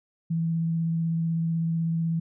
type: tone with vibrato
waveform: sine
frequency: 164.81 Hz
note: E3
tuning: in tune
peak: -23 dBFS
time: 0.3-2.2 s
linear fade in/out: 10 ms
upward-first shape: sine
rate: 16 Hz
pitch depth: 12 cents each way
effects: none